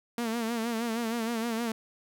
sawtooth tone with vibrato, 230 Hz, A#3, 23 cents flat, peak -25 dBFS, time 0.18-1.72 s, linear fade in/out 2 ms, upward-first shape sine, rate 6.4 Hz, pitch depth 70 cents each way, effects none

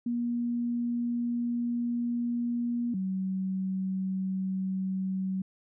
sine tone pair in turn, 238.6 / 189.38 Hz, A#3 / F#3, +41 / +41 cents, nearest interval major third, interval 400 cents, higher first, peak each -27 / -28 dBFS, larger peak first, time 0.06-2.94 / 2.94-5.42 s, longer first, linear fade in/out 5 ms, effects none

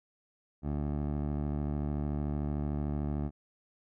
15% pulse tone with low-pass filter, 73.42 Hz, D2, in tune, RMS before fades -33 dBFS, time 0.62-3.31 s, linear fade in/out 50 ms, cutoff 720 Hz, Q 0.59, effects none

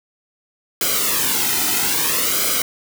white noise with flanger, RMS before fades -19 dBFS, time 0.81-2.62 s, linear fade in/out 2 ms, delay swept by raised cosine 1.1 to 1.81 ms, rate 0.61 Hz, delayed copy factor -0.75, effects none

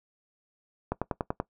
click train, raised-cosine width 1 ms, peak -14 dBFS, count 6, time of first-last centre 0.92-1.401 s, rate 10.4 Hz, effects noise-tail reverb RT60 0.1 s tail -19 dB re dry

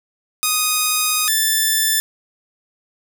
5% pulse tone pair in turn, 1244.5 / 1760 Hz, D#6 / A6, 0 / 0 cents, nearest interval tritone, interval 600 cents, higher second, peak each -4 dBFS, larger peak neither, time 0.43-1.28 / 1.28-2 s, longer first, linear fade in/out 0 ms, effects none

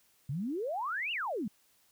sine exponential two-way sweep, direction up then down, 125.9 to 2960 to 183.3 Hz, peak -32 dBFS, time 0.29-1.48 s, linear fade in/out 5 ms, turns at 1.12 s, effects white hiss -68 dBFS RMS until 1.91 s

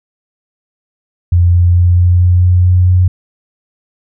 sine tone with pitch steps, 87.31 / 87.82 / 88.32 / 88.84 / 89.35 / 89.87 / 90.39 / 90.91 Hz, F2 / F2 / F2 / F2 / F2 / F#2 / F#2 / F#2, 0 / +10 / +20 / +30 / +40 / -50 / -40 / -30 cents, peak -5 dBFS, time 1.32-3.08 s, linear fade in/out 5 ms, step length 220 ms, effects none

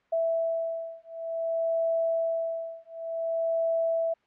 sine beating tone pair, 659.3 / 659.85 Hz, E5 / E5, 0 / +2 cents, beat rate 0.55 Hz, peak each -29 dBFS, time 0.12-4.14 s, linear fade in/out 10 ms, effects white hiss -67 dBFS RMS until 4.26 s + low-pass 2000 Hz 12 dB/octave

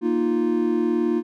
triangle chord, Bb suspended fourth, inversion none, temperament just, 233.1 / 310.8 / 349.6 Hz, Bb3 / Eb4 / F4, 0 / -2 / +2 cents, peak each -22 / -22 / -20 dBFS, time 0.01-1.23 s, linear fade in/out 50 ms, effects none

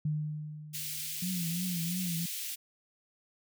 sine tone with exponential decay, 151.8 Hz, D#3, 42 cents flat, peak -27 dBFS, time 0.05-1.57 s, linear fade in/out 5 ms, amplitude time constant 330 ms
white high-pass noise, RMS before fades -38 dBFS, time 0.73-2.56 s, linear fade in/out 20 ms, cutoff 2300 Hz, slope 24 dB/octave
sine tone with vibrato, 174.8 Hz, F3, 2 cents sharp, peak -32 dBFS, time 1.22-2.26 s, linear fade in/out 5 ms, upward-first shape triangle, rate 2.9 Hz, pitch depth 120 cents each way
effects none

